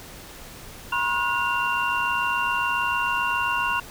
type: tone cluster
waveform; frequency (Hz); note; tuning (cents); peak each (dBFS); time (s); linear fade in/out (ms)
sine; 966 / 1073 / 1445 / 2769; B5 / C6 / F#6 / F7; -39 / +43 / -41 / -15; -27; 0.92-3.8; 5
effects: pink hiss -42 dBFS RMS until 3.9 s